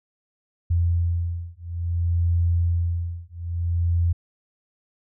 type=beating tone pair; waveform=sine; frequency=85.3 / 85.88 Hz; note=F2 / F2; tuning=-40 / -29 cents; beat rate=0.58 Hz; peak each=-23 / -23 dBFS; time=0.7-4.13 s; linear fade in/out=10 ms; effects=none